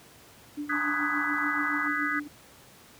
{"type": "tone with tremolo", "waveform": "sine", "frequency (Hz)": 293.7, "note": "D4", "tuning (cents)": 0, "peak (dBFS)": -29, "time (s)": [0.57, 2.28], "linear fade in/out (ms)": 10, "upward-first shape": "triangle", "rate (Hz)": 7, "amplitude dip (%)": 80}
{"type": "chord", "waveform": "sine", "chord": "G# minor seventh", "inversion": "second", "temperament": "just", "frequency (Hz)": [1245.9, 1495.1, 1661.2, 1993.5], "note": ["D#6", "F#6", "G#6", "B6"], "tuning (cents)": [2, 18, 0, 16], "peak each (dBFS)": -32, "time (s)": [0.69, 2.2], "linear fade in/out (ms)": 10}
{"type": "band-pass noise", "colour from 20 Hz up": "pink", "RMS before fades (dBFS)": -38, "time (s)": [0.72, 1.88], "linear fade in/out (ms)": 5, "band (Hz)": [850, 1500], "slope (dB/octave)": 48}
{"effects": ["pink hiss -53 dBFS RMS until 2.99 s", "high-pass 80 Hz 12 dB/octave"]}